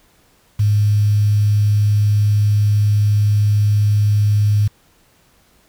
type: tone with quantisation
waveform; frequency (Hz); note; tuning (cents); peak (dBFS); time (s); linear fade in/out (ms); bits
sine; 104.2; G#2; +6; -11; 0.59-4.68; 10; 6
effects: pink hiss -55 dBFS RMS until 5.68 s